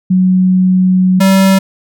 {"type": "tone pair in turn", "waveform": ["sine", "square"], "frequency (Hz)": [185, 192.34], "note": ["F#3", "G3"], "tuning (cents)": [0, -33], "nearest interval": "minor second", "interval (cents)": 67, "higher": "second", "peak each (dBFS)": -6, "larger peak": "neither", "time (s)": [[0.1, 1.2], [1.2, 1.59]], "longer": "first", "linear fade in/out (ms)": 10, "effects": []}